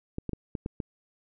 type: clicks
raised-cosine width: 3 ms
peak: -19 dBFS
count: 6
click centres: 0.184 / 0.293 / 0.333 / 0.552 / 0.661 / 0.802 s
effects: none